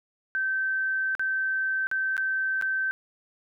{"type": "tone with dropouts", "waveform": "sine", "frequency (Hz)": 1548, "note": "G6", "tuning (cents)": -22, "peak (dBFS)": -24, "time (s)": [0.35, 2.91], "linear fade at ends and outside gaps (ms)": 0, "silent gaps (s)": [[1.151, 1.195], [1.87, 1.914], [2.167, 2.178], [2.613, 2.623]], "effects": []}